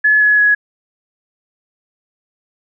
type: tone with pitch steps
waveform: sine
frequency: 1709 / 1693.3 / 1677.7 Hz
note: G#6 / G#6 / G#6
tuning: +49 / +33 / +17 cents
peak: -8 dBFS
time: 0.04-0.55 s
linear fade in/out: 10 ms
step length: 170 ms
effects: none